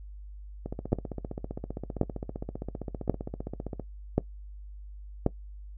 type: two click trains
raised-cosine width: 2 ms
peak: -21 / -9 dBFS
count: 49 / 5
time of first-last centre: 0.66-3.797 / 0.93-5.264 s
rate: 15.3 / 0.923 Hz
effects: noise-tail reverb RT60 0.1 s tail -18 dB re dry + added 50 Hz sine -41 dBFS peak until 5.77 s